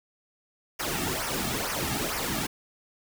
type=noise with flanger; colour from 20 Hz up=pink; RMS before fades=-30 dBFS; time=0.79-2.47 s; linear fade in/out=10 ms; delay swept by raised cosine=0.25 to 2.05 ms; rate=2.2 Hz; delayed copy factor=-0.7; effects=none